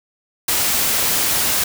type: noise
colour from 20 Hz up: white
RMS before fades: -18 dBFS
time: 0.48-1.64 s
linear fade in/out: 5 ms
effects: none